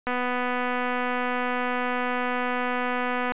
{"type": "click train", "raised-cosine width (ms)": 0.5, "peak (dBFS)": -13, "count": 807, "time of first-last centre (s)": [0.07, 3.32], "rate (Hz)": 248, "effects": ["resampled to 8000 Hz"]}